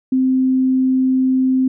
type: tone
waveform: sine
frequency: 260 Hz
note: C4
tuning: 11 cents flat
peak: -12 dBFS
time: 0.12-1.68 s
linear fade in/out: 5 ms
effects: none